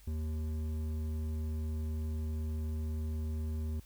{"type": "tone with hard clipping", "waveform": "sine", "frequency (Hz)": 78, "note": "D#2", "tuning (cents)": 5, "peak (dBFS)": -35, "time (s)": [0.07, 3.8], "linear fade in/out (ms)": 5, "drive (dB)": 9, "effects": ["added 50 Hz sine -56 dBFS peak until 3.85 s", "white hiss -63 dBFS RMS until 3.85 s"]}